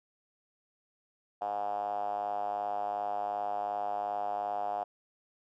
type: tone with band-pass filter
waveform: 5% pulse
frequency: 102.7 Hz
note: G#2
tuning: 19 cents flat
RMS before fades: -34 dBFS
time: 1.41-4.84 s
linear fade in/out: 10 ms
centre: 740 Hz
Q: 8.1
effects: none